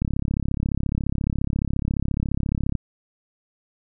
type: click train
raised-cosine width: 5 ms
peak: -11 dBFS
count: 95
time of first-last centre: 0.02-2.753 s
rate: 34.4 Hz
effects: none